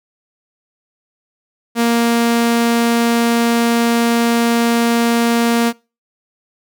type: tone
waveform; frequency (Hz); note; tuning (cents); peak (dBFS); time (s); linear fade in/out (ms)
sawtooth; 233.8; A#3; +5; -8; 1.75-5.73; 50
effects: noise-tail reverb RT60 0.3 s tail -24 dB re dry